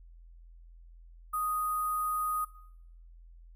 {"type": "tone with sample-and-hold", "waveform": "sine", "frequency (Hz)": 1244.5, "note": "D#6", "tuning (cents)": 0, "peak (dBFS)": -29, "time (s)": [1.33, 2.45], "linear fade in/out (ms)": 10, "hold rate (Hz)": 11025, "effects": ["noise-tail reverb RT60 0.7 s tail -18 dB re dry", "added 42 Hz sine -50 dBFS peak until 3.55 s"]}